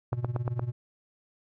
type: tone with tremolo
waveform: triangle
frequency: 120.6 Hz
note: B2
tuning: 41 cents flat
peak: -24 dBFS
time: 0.12-0.72 s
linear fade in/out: 5 ms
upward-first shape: sine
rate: 18 Hz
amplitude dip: 80%
type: click train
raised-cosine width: 1 ms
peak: -18 dBFS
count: 5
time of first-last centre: 0.13-0.595 s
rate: 8.61 Hz
effects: none